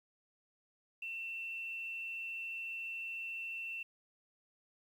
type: tone with frequency modulation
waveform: sine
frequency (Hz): 2693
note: E7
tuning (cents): +36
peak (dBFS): -39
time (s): 1.02-3.83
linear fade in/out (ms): 5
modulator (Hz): 165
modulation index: 0.22
effects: 11-bit